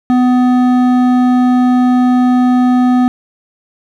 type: tone with hard clipping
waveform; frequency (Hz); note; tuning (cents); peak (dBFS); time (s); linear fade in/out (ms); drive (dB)
triangle; 250; B3; +21; -9; 0.1-3.08; 0; 14
effects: none